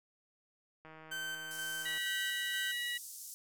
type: click train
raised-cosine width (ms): 0.5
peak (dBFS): -38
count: 179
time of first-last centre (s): 0.85-1.977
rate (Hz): 158
type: tone with tremolo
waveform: 30% pulse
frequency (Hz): 1545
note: G6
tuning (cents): -26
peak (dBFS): -35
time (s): 1.11-2.72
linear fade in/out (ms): 10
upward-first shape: square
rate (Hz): 2.1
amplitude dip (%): 40
type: band-pass noise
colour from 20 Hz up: white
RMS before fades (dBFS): -48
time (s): 1.51-3.34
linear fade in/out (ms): 0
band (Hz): 5500 to 13000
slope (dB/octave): 24
type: harmonic tone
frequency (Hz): 967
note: B5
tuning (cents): -37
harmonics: 2 / 3 / 4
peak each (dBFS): -37 / -41 / -43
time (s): 1.85-2.98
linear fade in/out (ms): 10
effects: none